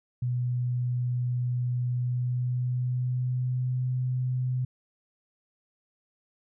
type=tone with pitch glide; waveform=sine; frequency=123.47 to 126.94 Hz; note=B2 to B2; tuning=0 to +48 cents; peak=-25 dBFS; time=0.22-4.65 s; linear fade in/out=5 ms; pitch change=+48 cents; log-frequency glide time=1.95-3.89 s; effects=none